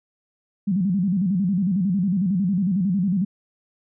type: tone with vibrato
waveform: sine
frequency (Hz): 188.3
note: F#3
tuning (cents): +31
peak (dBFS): -18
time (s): 0.67-3.25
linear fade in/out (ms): 10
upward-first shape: square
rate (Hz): 11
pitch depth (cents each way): 130
effects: none